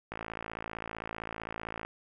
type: click train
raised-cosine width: 0.5 ms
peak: -22 dBFS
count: 97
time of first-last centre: 0.12-1.85 s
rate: 55.5 Hz
effects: none